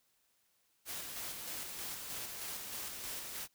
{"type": "noise with tremolo", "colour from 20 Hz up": "white", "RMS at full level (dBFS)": -42, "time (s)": [0.85, 3.48], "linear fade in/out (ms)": 50, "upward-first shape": "square", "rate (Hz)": 3.2, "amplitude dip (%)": 30, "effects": ["white hiss -75 dBFS RMS until 3.54 s"]}